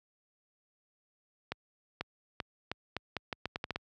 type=accelerating click train; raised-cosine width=0.3 ms; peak=-18 dBFS; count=12; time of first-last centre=1.52-3.76 s; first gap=490 ms; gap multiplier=0.8; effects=high-pass 60 Hz 12 dB/octave